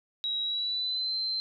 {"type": "tone with pitch glide", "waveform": "sine", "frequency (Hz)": [3853, 4106], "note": ["B7", "C8"], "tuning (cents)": [-44, -33], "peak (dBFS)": -28, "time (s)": [0.24, 1.4], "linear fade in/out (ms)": 0, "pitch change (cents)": 111, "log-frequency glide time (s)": [0.42, 1.15], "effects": []}